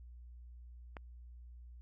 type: click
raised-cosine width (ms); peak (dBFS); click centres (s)
0.5; -30; 0.968
effects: added 60 Hz sine -50 dBFS peak until 1.81 s